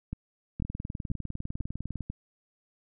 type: two click trains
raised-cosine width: 5 ms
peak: -21 / -22 dBFS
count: 5 / 29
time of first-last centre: 0.13-2.1 / 0.6-2.007 s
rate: 2.03 / 19.9 Hz
effects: none